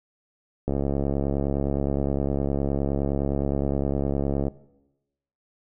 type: click train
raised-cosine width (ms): 2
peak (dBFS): -12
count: 266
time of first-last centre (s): 0.68-4.482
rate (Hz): 69.7
effects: noise-tail reverb RT60 0.9 s tail -18 dB re dry